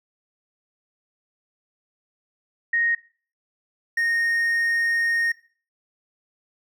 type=tone pair in turn; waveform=sine / triangle; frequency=1864.7 / 1852.9 Hz; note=A#6 / A#6; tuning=0 / -11 cents; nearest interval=unison; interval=11 cents; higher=first; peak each=-19 / -18 dBFS; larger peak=second; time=2.73-2.95 / 3.97-5.32 s; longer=second; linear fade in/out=5 ms; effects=noise-tail reverb RT60 0.4 s tail -17 dB re dry